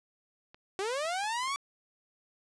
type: clicks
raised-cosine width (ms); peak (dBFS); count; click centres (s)
0.3; -35; 5; 0.545 / 1.053 / 1.237 / 1.433 / 1.477
type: linear sweep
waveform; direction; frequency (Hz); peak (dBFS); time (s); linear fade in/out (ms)
sawtooth; up; 370 to 1152; -27; 0.79-1.56; 0
effects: resampled to 22050 Hz + 10-bit